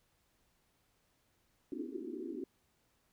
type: band-pass noise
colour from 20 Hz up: pink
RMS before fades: -42 dBFS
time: 1.72-2.44 s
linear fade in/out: 2 ms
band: 240 to 400 Hz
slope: 96 dB/octave
effects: pink hiss -75 dBFS RMS until 3.12 s